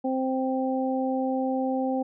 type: harmonic tone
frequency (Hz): 261.6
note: C4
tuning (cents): 0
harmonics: 1 / 2 / 3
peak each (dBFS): -26 / -29 / -31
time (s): 0.04-2.03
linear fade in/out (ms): 10
effects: none